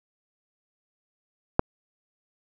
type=click; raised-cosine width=1 ms; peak=-3 dBFS; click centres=1.594 s; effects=none